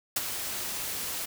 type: noise with ADSR envelope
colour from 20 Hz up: white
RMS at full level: -25 dBFS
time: 0.16-1.26 s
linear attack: 6 ms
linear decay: 25 ms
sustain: -9 dB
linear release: 13 ms
effects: none